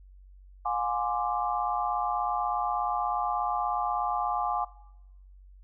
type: chord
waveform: sine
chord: D half-diminished seventh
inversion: first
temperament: equal with one note detuned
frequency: 714 / 830.6 / 1046.5 / 1174.7 Hz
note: F5 / Ab5 / C6 / D6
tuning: +38 / 0 / 0 / 0 cents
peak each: -32 / -30 / -34 / -32 dBFS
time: 0.65-4.65 s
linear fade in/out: 10 ms
effects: noise-tail reverb RT60 0.9 s tail -20 dB re dry + added 47 Hz sine -49 dBFS peak until 5.63 s